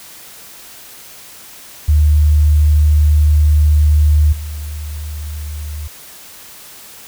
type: tone with level steps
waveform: sine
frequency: 75.3 Hz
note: D2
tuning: 44 cents sharp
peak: -7 / -22 dBFS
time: 1.88-5.88 s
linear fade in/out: 10 ms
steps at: 4.32 s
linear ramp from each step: 10 ms
effects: white hiss -37 dBFS RMS until 7.07 s